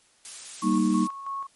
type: noise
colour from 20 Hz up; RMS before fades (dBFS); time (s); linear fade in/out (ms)
blue; -37; 0.25-1.07; 0
type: tone with tremolo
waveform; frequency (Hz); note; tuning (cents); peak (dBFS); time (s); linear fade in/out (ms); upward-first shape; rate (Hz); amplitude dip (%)
sine; 1100; C#6; -14; -29; 0.62-1.47; 5; square; 3.1; 55
type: chord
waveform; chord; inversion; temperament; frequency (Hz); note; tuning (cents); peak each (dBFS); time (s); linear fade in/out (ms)
sine; Eb major; first; just; 194.45 / 233.3 / 311.1; G3 / Bb3 / Eb4; -14 / +2 / 0; -24; 0.62-1.08; 50
effects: white hiss -61 dBFS RMS until 1.55 s + MP3 48 kbps